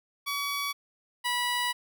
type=tone pair in turn; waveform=15% pulse; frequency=1135 / 977.2 Hz; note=C#6 / B5; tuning=+41 / -19 cents; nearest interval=minor third; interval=260 cents; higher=first; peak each=-23 / -20 dBFS; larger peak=second; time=0.26-0.73 / 1.24-1.73 s; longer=second; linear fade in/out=20 ms; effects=none